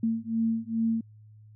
sine beating tone pair, 224.9 / 227.3 Hz, A3 / A#3, +38 / -43 cents, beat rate 2.4 Hz, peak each -28 dBFS, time 0.03-1.01 s, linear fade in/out 5 ms, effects added 107 Hz sine -49 dBFS peak until 1.55 s

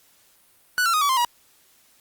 45% pulse tone with pitch steps, 1480 / 1357.2 / 1244.5 / 1141.2 / 1046.5 / 959.7 Hz, F#6 / F6 / D#6 / C#6 / C6 / B5, 0 / -50 / 0 / +50 / 0 / -50 cents, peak -18 dBFS, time 0.78-1.248 s, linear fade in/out 0 ms, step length 78 ms, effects white hiss -58 dBFS RMS until 2 s + Opus 48 kbps

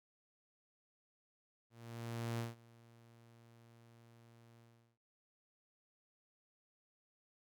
sawtooth tone with ADSR envelope, 116.54 Hz, A#2, in tune, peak -33 dBFS, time 1.7-4.98 s, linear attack 690 ms, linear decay 160 ms, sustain -24 dB, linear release 390 ms, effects none

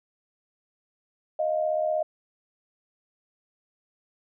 sine tone pair together, 622.3 / 698.5 Hz, D#5 / F5, 0 / 0 cents, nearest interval major second, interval 200 cents, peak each -24 / -29 dBFS, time 1.39-2.03 s, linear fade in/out 5 ms, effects none

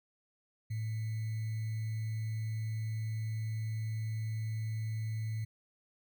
sine tone with sample-and-hold, 110 Hz, A2, in tune, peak -33 dBFS, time 0.7-5.45 s, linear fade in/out 10 ms, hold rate 2100 Hz, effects none

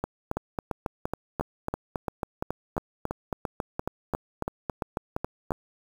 two click trains, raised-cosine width 1 ms, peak -14 / -14 dBFS, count 16 / 21, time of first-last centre 0.37-5.507 / 0.04-5.519 s, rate 2.92 / 3.65 Hz, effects 7-bit

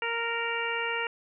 harmonic tone, 464.6 Hz, A#4, 6 cents flat, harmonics 1 / 2 / 3 / 4 / 5 / 6, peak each -35 / -35 / -35 / -35 / -35 / -35 dBFS, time 0.02-1.07 s, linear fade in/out 2 ms, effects none

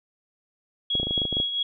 sine tone with tremolo, 3322 Hz, G#7, in tune, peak -21 dBFS, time 0.9-1.63 s, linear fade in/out 5 ms, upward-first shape triangle, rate 4.5 Hz, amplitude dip 60%
clicks, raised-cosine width 2 ms, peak -17 dBFS, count 11, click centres 0.953 / 0.999 / 1.031 / 1.07 / 1.109 / 1.178 / 1.218 / 1.253 / 1.327 / 1.369 / 1.401 s
effects none

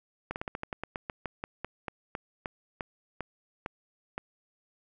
slowing click train, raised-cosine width 0.5 ms, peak -19 dBFS, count 20, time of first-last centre 0.31-4.179 s, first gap 49 ms, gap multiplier 1.14, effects none

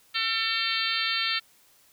harmonic tone, 450.3 Hz, A4, 40 cents sharp, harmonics 3 / 4 / 5 / 6 / 7 / 8 / 9 / 10, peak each -33 / -33 / -33 / -33 / -33 / -33 / -33 / -33 dBFS, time 0.14-1.4 s, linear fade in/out 20 ms, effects white hiss -60 dBFS RMS until 1.92 s

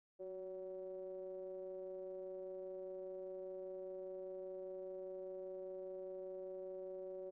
triangle ring-modulated tone, 96.1 Hz, G2, 34 cents flat, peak -40 dBFS, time 0.19-7.31 s, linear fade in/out 20 ms, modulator 468 Hz, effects none

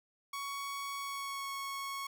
sawtooth tone with pitch glide, 1117 to 1102.9 Hz, C#6 to C#6, +13 to -9 cents, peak -34 dBFS, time 0.33-2.07 s, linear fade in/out 5 ms, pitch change -22 cents, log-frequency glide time 0.99-1.5 s, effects none

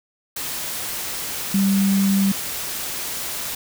sine tone in noise, 196 Hz, G3, in tune, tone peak -15 dBFS, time 1.54-2.32 s, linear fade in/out 5 ms, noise white, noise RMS -28 dBFS, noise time 0.36-3.55 s, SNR +10 dB, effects none

